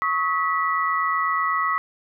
sine tone cluster, 1108 / 1276 / 1958 Hz, C#6 / D#6 / B6, -1 / +43 / -15 cents, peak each -23 / -24 / -26 dBFS, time 0.02-1.78 s, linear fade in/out 0 ms, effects none

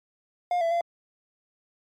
triangle tone with pitch steps, 709 / 668 / 685 Hz, F5 / E5 / F5, +26 / +23 / -34 cents, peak -20 dBFS, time 0.51-0.81 s, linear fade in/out 2 ms, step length 100 ms, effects MP3 64 kbps

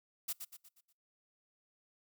blue noise with echo, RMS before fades -37 dBFS, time 0.28-0.33 s, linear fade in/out 10 ms, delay 120 ms, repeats 5, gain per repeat -7 dB, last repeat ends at 0.93 s, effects noise-tail reverb RT60 0.4 s tail -26 dB re dry

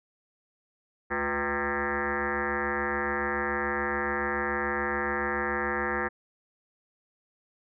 sine tone with frequency modulation, 1061 Hz, C6, 24 cents sharp, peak -26 dBFS, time 1.1-6.09 s, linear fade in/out 20 ms, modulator 141 Hz, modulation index 6.1, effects none

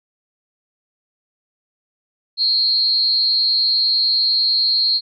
sine tone with amplitude modulation, 4240 Hz, C8, 22 cents sharp, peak -11 dBFS, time 2.37-5.01 s, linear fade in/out 50 ms, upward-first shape sine, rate 271 Hz, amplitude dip 60%, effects none

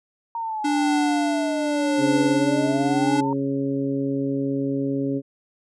sine exponential two-way sweep, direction down then up, 932.3 to 495.5 to 932.3 Hz, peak -25 dBFS, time 0.35-3.33 s, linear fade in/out 2 ms, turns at 2.24 s
square tone with tremolo, 293.7 Hz, D4, in tune, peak -19 dBFS, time 0.64-3.21 s, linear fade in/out 10 ms, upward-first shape triangle, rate 0.82 Hz, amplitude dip 50%
harmonic tone, 137.7 Hz, C#3, 11 cents flat, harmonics 1 / 2 / 3 / 4, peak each -30 / -23 / -29 / -33 dBFS, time 1.97-5.22 s, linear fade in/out 50 ms
effects resampled to 22050 Hz

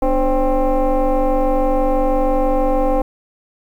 sine tone with frequency modulation, 247.9 Hz, B3, 7 cents sharp, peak -11 dBFS, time 0.02-3.02 s, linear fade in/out 5 ms, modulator 271 Hz, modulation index 2.1, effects tanh soft clip ceiling -10 dBFS + 8-bit

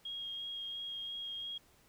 sine tone with vibrato, 3263 Hz, G#7, 31 cents flat, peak -39 dBFS, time 0.05-1.58 s, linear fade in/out 5 ms, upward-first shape sine, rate 2.9 Hz, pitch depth 10 cents each way, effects pink hiss -66 dBFS RMS until 1.88 s

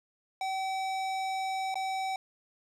square tone with dropouts, 765 Hz, G5, 42 cents flat, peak -31 dBFS, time 0.41-2.16 s, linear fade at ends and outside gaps 2 ms, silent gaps 1.743-1.755 s, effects low-pass 7000 Hz 12 dB/octave + 11-bit

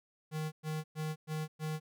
square tone bursts, 155.56 Hz, D#3, in tune, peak -35 dBFS, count 5, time 0.31-1.8 s, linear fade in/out 50 ms, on 210 ms, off 110 ms, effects none

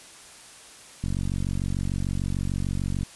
click train, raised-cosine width 5 ms, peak -16 dBFS, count 94, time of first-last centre 1.04-3.031 s, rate 46.7 Hz, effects white hiss -47 dBFS RMS until 3.15 s + resampled to 24000 Hz

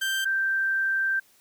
30% pulse / sine tone pair in turn, 1568 / 1568 Hz, G6 / G6, 0 / 0 cents, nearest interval unison, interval 0 cents, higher neither, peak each -22 dBFS, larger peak neither, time 0.01-0.25 / 0.25-1.2 s, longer second, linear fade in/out 10 ms, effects white hiss -60 dBFS RMS until 1.4 s

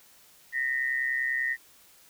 sine tone pair together, 1845.4 / 1975.5 Hz, A#6 / B6, -18 / 0 cents, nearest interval minor second, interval 118 cents, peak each -27 / -31 dBFS, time 0.52-1.57 s, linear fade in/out 50 ms, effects white hiss -57 dBFS RMS until 2.09 s

